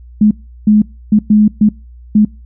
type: tone bursts at uneven times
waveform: sine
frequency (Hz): 211.5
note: G#3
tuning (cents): +32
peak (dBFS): -4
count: 6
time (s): 0.21-0.31 / 0.67-0.82 / 1.12-1.19 / 1.3-1.48 / 1.61-1.69 / 2.15-2.25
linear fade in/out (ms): 5
effects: noise-tail reverb RT60 0.3 s tail -25 dB re dry + added 60 Hz sine -33 dBFS peak until 2.45 s